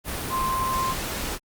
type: tone in noise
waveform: sine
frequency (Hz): 1046.5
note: C6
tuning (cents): 0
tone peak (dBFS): -23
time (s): 0.29-0.95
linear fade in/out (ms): 50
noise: pink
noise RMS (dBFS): -30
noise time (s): 0.04-1.39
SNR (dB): +4
effects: Opus 32 kbps